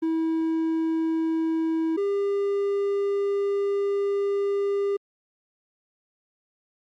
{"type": "tone pair in turn", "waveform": "triangle", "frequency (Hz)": [323.8, 400.7], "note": ["E4", "G4"], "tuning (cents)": [-31, 38], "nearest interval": "major third", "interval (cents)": 369, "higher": "second", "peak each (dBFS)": [-20, -20], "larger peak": "neither", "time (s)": [[0.02, 1.97], [1.97, 4.97]], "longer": "second", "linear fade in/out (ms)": 10, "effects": ["Opus 32 kbps"]}